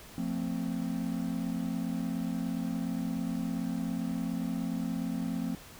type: chord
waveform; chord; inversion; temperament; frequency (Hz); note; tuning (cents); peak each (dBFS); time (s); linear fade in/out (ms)
triangle; F major; none; equal with one note detuned; 174.61 / 224.4 / 261.6; F3 / A3 / C4; 0 / +34 / 0; -33; 0.18-5.55; 2
effects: pink hiss -50 dBFS RMS until 5.79 s